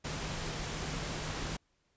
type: tone in noise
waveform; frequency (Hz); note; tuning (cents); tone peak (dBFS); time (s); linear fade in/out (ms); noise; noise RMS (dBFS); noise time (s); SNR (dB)
sine; 153.6; D#3; -22; -43; 0.04-1.57; 10; pink; -38; 0.04-1.57; -8
effects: pink hiss -75 dBFS RMS until 1.96 s + resampled to 16000 Hz